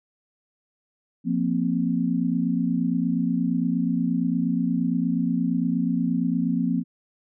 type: chord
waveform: sine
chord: F suspended fourth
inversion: none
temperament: equal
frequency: 174.61 / 233.1 / 261.6 Hz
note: F3 / Bb3 / C4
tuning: 0 / 0 / 0 cents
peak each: -25 dBFS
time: 1.24-6.84 s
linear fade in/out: 50 ms
effects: none